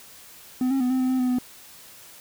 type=tone with pitch steps; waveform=triangle; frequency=254 / 269.3 / 250 / 259.3 / 256.2 / 258.7 / 251.7 / 249.9 Hz; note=B3 / C#4 / B3 / C4 / C4 / C4 / B3 / B3; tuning=+49 / -50 / +21 / -15 / -36 / -19 / +33 / +21 cents; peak=-18 dBFS; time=0.61-1.386 s; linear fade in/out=2 ms; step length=97 ms; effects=white hiss -47 dBFS RMS until 2.2 s